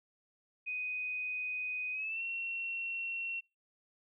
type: tone with pitch glide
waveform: sine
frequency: 2497 to 2723 Hz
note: D#7 to F7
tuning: +6 to -44 cents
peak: -35 dBFS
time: 0.66-3.41 s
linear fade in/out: 20 ms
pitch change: +150 cents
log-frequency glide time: 1.92-2.22 s
effects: noise-tail reverb RT60 0.3 s tail -26 dB re dry